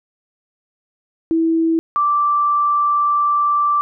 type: tone pair in turn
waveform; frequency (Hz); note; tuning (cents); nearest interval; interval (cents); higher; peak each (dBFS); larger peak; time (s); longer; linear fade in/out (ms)
sine; 326.9 / 1171; E4 / D6; -14 / -5; octave + minor seventh; 2209; second; -13; neither; 1.31-1.79 / 1.96-3.81; second; 0
effects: none